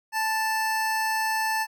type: tone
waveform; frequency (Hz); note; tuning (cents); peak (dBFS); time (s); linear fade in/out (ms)
25% pulse; 880; A5; 0; -20; 0.12-1.67; 50
effects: none